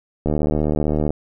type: click train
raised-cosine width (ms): 2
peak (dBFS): -7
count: 65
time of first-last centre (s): 0.26-1.105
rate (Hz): 75.7
effects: none